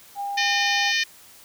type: tone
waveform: sine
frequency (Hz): 804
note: G5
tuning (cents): +44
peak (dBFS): -26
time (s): 0.15-0.93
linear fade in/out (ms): 50
type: harmonic tone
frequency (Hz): 608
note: D#5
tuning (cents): -40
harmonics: 3 / 4 / 5 / 6 / 7 / 8 / 9 / 10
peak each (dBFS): -24 / -26 / -28 / -30 / -31 / -32 / -33 / -34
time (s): 0.37-1.04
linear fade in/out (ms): 10
effects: white hiss -49 dBFS RMS until 1.44 s